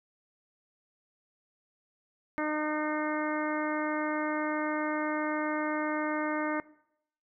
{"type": "harmonic tone", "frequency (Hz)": 304.6, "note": "D#4", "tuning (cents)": -37, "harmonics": [1, 2, 3, 4, 5, 6, 7], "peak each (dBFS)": [-32, -35, -37, -38, -39, -40, -40], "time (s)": [2.38, 6.6], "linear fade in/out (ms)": 0, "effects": ["noise-tail reverb RT60 0.7 s tail -19 dB re dry"]}